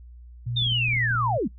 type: tone with pitch glide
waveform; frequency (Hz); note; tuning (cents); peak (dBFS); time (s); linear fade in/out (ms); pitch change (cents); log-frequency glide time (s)
sine; 120 to 118.21; B2 to A#2; -49 to +25; -26; 0.46-1.38; 10; -26; 0.96-1.21
type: linear sweep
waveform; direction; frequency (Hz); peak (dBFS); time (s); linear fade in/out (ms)
sine; down; 3684 to 164.81; -22; 0.56-1.48; 10
type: clicks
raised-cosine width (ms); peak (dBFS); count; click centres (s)
5; -27; 8; 0.622 / 0.668 / 0.721 / 0.884 / 0.934 / 0.965 / 1.111 / 1.152
effects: noise-tail reverb RT60 0.1 s tail -21 dB re dry + added 60 Hz sine -42 dBFS peak until 1.58 s